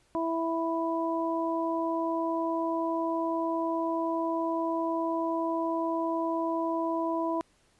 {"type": "harmonic tone", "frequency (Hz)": 329.6, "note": "E4", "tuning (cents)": 0, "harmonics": [1, 2, 3], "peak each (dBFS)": [-30, -32, -32], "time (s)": [0.15, 7.41], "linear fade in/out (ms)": 0, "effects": ["pink hiss -66 dBFS RMS until 7.79 s", "resampled to 24000 Hz"]}